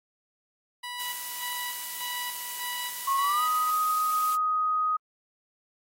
15% pulse tone with tremolo, 980 Hz, B5, 14 cents flat, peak -28 dBFS, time 0.83-3.71 s, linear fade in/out 10 ms, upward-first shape square, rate 1.7 Hz, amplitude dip 60%
blue noise, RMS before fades -36 dBFS, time 0.99-4.36 s, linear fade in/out 10 ms
sine tone with pitch glide, 1089 to 1250.9 Hz, C#6 to D#6, -31 to +9 cents, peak -23 dBFS, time 3.07-4.97 s, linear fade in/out 10 ms, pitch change +240 cents, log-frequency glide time 3.18-3.43 s
effects AAC 48 kbps

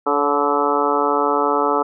harmonic tone with a mistuned harmonic, 144.8 Hz, D3, 24 cents flat, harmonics 2 / 3 / 4 / 5 / 6 / 7 / 8 / 9, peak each -25 / -21 / -25 / -26 / -22 / -25 / -24 / -22 dBFS, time 0.06-1.83 s, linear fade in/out 10 ms, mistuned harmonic 4, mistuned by -35 cents, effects none

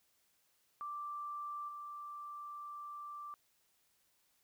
sine tone with level steps, 1174.7 Hz, D6, in tune, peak -40 / -44 dBFS, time 0.81-3.34 s, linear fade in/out 0 ms, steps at 1.68 s, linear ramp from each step 10 ms, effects white hiss -75 dBFS RMS until 4.43 s

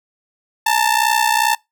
sawtooth ring-modulated tone, 888 Hz, A5, 16 cents sharp, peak -7 dBFS, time 0.66-1.55 s, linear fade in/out 5 ms, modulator 31.2 Hz, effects noise-tail reverb RT60 0.2 s tail -25 dB re dry

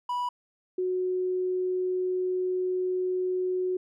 triangle / sine tone pair in turn, 981 / 367.5 Hz, B5 / F#4, -12 / -12 cents, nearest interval octave + perfect fourth, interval 1700 cents, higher first, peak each -25 dBFS, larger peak neither, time 0.09-0.29 / 0.78-3.77 s, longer second, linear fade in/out 5 ms, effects none

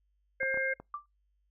harmonic tone, 531 Hz, C5, 25 cents sharp, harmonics 1 / 3 / 4, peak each -34 / -32 / -33 dBFS, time 0.4-0.74 s, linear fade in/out 10 ms
clicks, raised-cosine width 1 ms, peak -30 dBFS, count 4, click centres 0.431 / 0.543 / 0.574 / 0.8 s
sine tone with exponential decay, 1174.7 Hz, D6, in tune, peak -31 dBFS, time 0.94-1.06 s, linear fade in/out 2 ms, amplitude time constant 26 ms
effects noise-tail reverb RT60 0.2 s tail -26 dB re dry + added 50 Hz sine -70 dBFS peak until 1.5 s

